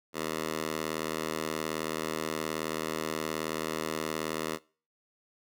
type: tone with high-pass filter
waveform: 10% pulse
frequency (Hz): 78.8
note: D#2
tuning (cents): +23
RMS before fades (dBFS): -34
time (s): 0.13-4.59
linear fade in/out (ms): 50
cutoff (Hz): 320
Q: 0.6
effects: noise-tail reverb RT60 0.4 s tail -22 dB re dry